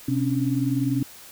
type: tone cluster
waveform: sine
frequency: 128.9 / 265.5 / 285.6 Hz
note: C3 / C4 / D4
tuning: -26 / +25 / -48 cents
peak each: -25 / -25 / -25 dBFS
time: 0.08-1.03 s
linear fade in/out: 5 ms
effects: white hiss -45 dBFS RMS until 1.31 s